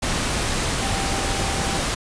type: tone in noise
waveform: sine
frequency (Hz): 784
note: G5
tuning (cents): 0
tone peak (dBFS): -31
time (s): 0.81-1.79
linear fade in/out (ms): 10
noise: pink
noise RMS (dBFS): -23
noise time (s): 0.02-1.95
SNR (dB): -11
effects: resampled to 22050 Hz